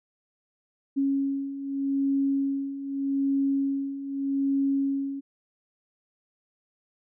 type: beating tone pair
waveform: sine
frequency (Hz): 274.7 / 275.52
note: C#4 / C#4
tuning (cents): -16 / -10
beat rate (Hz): 0.82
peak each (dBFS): -30 / -25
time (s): 0.96-5.21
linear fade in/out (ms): 20
effects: none